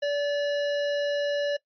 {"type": "tone", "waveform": "square", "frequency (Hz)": 577, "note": "D5", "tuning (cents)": -31, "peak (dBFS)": -25, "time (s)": [0.02, 1.57], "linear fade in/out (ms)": 10, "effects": ["noise-tail reverb RT60 0.1 s tail -21 dB re dry", "resampled to 11025 Hz"]}